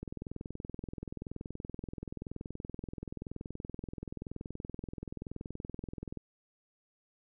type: click train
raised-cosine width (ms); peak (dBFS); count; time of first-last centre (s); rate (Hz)
3; -27; 130; 0.03-6.173; 21
effects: none